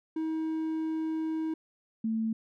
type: tone pair in turn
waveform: triangle / sine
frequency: 318.3 / 222.7 Hz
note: D#4 / A3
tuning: +39 / +21 cents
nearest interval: tritone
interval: 618 cents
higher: first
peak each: -27 dBFS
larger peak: neither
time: 0.16-1.54 / 2.04-2.33 s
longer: first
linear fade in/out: 5 ms
effects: none